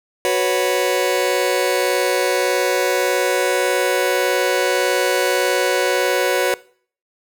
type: chord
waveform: sawtooth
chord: F# suspended fourth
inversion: none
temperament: just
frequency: 370 / 493.3 / 555 Hz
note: F#4 / B4 / C#5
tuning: 0 / -2 / +2 cents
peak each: -16 dBFS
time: 0.25-6.54 s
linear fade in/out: 0 ms
effects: noise-tail reverb RT60 0.5 s tail -21 dB re dry